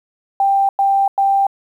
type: tone bursts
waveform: sine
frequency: 788 Hz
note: G5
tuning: 9 cents sharp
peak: -11 dBFS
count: 3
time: 0.4-1.468 s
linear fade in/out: 2 ms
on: 290 ms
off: 99 ms
effects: 8-bit